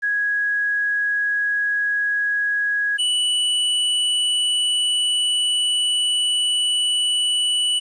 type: tone pair in turn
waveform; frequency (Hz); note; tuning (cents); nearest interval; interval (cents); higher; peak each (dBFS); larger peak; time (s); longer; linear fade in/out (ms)
sine / square; 1661.2 / 2960; G#6 / F#7; 0 / 0; minor seventh; 1000; second; -18; neither; 0.02-2.98 / 2.98-7.8; second; 20
effects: resampled to 22050 Hz + 9-bit